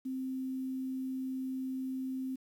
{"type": "tone with quantisation", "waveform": "sine", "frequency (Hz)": 261.6, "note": "C4", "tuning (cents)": 0, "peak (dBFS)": -34, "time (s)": [0.05, 2.36], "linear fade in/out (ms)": 10, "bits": 10, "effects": []}